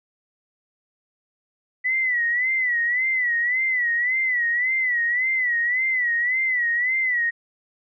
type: tone with vibrato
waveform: sine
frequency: 1975.5 Hz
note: B6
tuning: in tune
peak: -19 dBFS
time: 1.84-7.31 s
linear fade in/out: 20 ms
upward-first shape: sine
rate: 1.8 Hz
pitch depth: 100 cents each way
effects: none